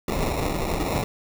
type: noise with sample-and-hold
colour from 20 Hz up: pink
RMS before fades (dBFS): -25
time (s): 0.08-1.04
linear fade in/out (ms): 2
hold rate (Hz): 1575
effects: none